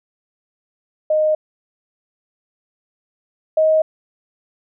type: tone pair in turn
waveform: sine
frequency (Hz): 618 / 629.2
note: D#5 / D#5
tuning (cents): -12 / +19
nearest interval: unison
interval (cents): 31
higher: second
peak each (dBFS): -13 / -11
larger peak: second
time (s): 1.1-1.35 / 3.57-3.82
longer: neither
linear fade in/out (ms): 5
effects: none